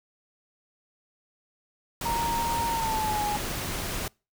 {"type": "noise", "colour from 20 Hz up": "pink", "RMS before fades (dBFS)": -32, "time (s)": [2.01, 4.08], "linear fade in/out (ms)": 2}
{"type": "tone with pitch glide", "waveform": "sine", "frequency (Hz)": [930, 833.3], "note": ["A#5", "G#5"], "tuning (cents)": [-4, 6], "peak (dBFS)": -26, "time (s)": [2.05, 3.37], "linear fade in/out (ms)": 10, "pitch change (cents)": -190, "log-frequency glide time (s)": [2.68, 3.23]}
{"effects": ["noise-tail reverb RT60 0.3 s tail -26 dB re dry"]}